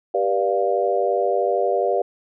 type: chord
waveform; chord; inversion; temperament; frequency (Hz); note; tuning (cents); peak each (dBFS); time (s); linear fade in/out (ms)
sine; G dominant seventh; none; equal with one note detuned; 392 / 484.3 / 587.3 / 698.5; G4 / B4 / D5 / F5; 0 / -34 / 0 / 0; -23; 0.14-2.02; 5
effects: none